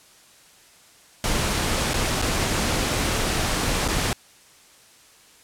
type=noise with dropouts; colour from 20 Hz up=pink; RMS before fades=-23 dBFS; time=1.24-4.13 s; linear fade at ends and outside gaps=1 ms; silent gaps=1.935-1.941 / 2.217-2.223 / 3.879-3.885 s; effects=white hiss -52 dBFS RMS until 5.43 s + low-pass 10000 Hz 12 dB/octave